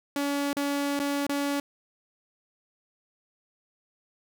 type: tone with dropouts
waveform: sawtooth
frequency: 283.8 Hz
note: C#4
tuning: 41 cents sharp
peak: -22 dBFS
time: 0.16-1.6 s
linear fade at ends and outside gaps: 2 ms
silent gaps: 0.531-0.567 / 0.993-0.999 / 1.267-1.293 s
effects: none